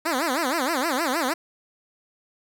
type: tone with vibrato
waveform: 10% pulse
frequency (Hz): 292.4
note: D4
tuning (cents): -7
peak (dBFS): -14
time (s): 0.05-1.34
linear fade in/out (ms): 10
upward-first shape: sine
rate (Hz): 6.4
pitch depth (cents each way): 280
effects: none